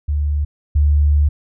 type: tone pair in turn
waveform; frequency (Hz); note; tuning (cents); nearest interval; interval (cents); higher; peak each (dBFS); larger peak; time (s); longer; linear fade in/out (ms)
sine; 73.42 / 73.42; D2 / D2; 0 / 0; unison; 0; neither; -15 / -10; second; 0.08-0.45 / 0.75-1.29; second; 10
effects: none